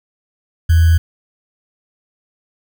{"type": "tone with sample-and-hold", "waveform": "sine", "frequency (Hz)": 82.4, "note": "E2", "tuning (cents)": 0, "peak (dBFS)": -7, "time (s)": [0.69, 0.98], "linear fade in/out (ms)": 10, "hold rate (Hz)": 1575, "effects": []}